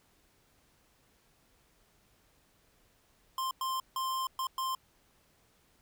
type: tone bursts at uneven times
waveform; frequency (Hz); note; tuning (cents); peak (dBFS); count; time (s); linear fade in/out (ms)
square; 1049; C6; +4; -32; 5; 3.38-3.51 / 3.61-3.8 / 3.96-4.27 / 4.39-4.47 / 4.58-4.75; 2
effects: pink hiss -68 dBFS RMS until 5.81 s